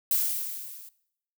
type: noise with level ramp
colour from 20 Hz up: violet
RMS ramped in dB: -23 to -47 dBFS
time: 0.11-0.89 s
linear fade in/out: 2 ms
effects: noise-tail reverb RT60 0.7 s tail -19 dB re dry